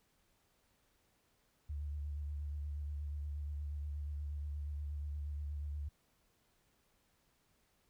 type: tone with vibrato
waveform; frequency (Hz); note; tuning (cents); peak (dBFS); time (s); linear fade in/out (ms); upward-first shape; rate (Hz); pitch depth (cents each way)
sine; 73.2; D2; -5; -38; 1.69-5.89; 10; sine; 8.4; 34
effects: pink hiss -75 dBFS RMS until 7.89 s